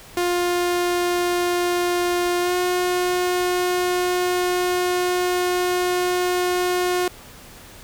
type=tone with pitch glide; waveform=sawtooth; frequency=353 to 359.8 Hz; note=F4 to F#4; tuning=+19 to -48 cents; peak=-15 dBFS; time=0.17-7.08 s; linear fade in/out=2 ms; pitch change=+33 cents; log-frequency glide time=2.41-2.54 s; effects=pink hiss -43 dBFS RMS until 7.83 s